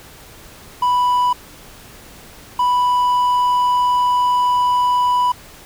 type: tone pair in turn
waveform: triangle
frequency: 987.8 / 987.8 Hz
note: B5 / B5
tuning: 0 / 0 cents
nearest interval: unison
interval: 0 cents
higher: neither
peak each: -11 dBFS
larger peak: neither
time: 0.82-1.33 / 2.59-5.32 s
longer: second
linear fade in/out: 5 ms
effects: pink hiss -41 dBFS RMS until 5.65 s